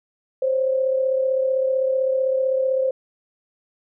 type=tone pair together; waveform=sine; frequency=523 / 558.7 Hz; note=C5 / C#5; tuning=-1 / +13 cents; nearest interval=minor second; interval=114 cents; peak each=-18 / -27 dBFS; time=0.42-2.91 s; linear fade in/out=5 ms; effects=none